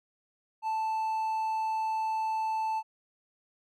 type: tone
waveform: triangle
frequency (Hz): 880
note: A5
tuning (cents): 0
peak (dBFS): -26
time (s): 0.62-2.83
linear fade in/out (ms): 50
effects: none